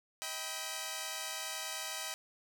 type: chord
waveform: 5% pulse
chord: Eb augmented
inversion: none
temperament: equal with one note detuned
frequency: 635.3 / 784 / 987.8 Hz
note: Eb5 / G5 / B5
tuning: +36 / 0 / 0 cents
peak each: -31 dBFS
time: 0.22-2.14 s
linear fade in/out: 0 ms
effects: none